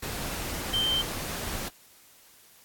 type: tone in noise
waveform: sine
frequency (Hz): 3123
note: G7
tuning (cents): -7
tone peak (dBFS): -24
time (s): 0.73-1.02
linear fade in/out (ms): 10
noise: pink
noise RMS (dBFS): -34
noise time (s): 0.02-1.69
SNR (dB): +7
effects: white hiss -56 dBFS RMS until 2.64 s + AAC 64 kbps